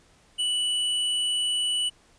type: tone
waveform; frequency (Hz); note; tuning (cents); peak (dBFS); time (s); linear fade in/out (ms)
square; 2960; F#7; 0; -24; 0.38-1.9; 20
effects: pink hiss -59 dBFS RMS until 2.18 s + resampled to 22050 Hz